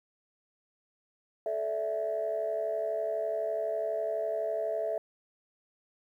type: chord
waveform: sine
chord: A suspended fourth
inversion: none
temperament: equal with one note detuned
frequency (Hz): 436 / 587.3 / 659.3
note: A4 / D5 / E5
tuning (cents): -16 / 0 / 0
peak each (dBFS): -35 / -36 / -30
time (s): 1.46-4.98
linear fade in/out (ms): 2
effects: tanh soft clip ceiling -22 dBFS + 11-bit